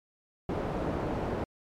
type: low-pass noise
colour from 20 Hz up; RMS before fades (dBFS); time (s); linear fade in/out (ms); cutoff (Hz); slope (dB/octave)
white; -32; 0.49-1.44; 2; 550; 12
effects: MP3 96 kbps